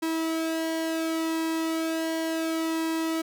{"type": "tone with flanger", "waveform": "sawtooth", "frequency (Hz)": 324.1, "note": "E4", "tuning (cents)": -29, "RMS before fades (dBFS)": -28, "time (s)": [0.02, 3.22], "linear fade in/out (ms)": 10, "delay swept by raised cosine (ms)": [1.7, 2.29], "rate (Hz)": 0.7, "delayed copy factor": -0.6, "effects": []}